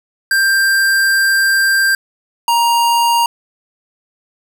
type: tone pair in turn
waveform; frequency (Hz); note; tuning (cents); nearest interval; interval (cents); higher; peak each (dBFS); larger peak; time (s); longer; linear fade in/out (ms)
square; 1582 / 938.7; G6 / A#5; +15 / +12; major sixth; 903; first; -11; neither; 0.31-1.95 / 2.48-3.26; first; 2
effects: none